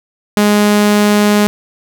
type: tone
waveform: sawtooth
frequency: 207.7 Hz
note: G#3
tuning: in tune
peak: -4 dBFS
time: 0.37-1.47 s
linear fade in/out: 0 ms
effects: none